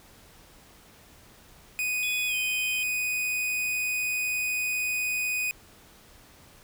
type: tone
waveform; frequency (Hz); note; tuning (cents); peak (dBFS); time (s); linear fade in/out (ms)
45% pulse; 2489; D#7; 0; -26; 1.79-5.51; 0
type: tone with pitch glide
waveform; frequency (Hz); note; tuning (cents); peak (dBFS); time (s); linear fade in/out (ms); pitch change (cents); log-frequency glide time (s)
triangle; 3391 to 3128; G#7 to G7; +35 to -4; -33; 2.03-2.83; 0; -139; 2.28-2.35
effects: pink hiss -54 dBFS RMS until 6.63 s